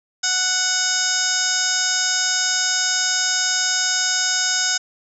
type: harmonic tone with a mistuned harmonic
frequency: 740 Hz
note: F#5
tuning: in tune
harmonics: 1 / 2 / 3 / 4 / 5 / 6 / 7 / 8 / 9 / 10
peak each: -34 / -24 / -33 / -32 / -28 / -31 / -23 / -32 / -23 / -29 dBFS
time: 0.23-4.78 s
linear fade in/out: 10 ms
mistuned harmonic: 6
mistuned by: +83 cents
effects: none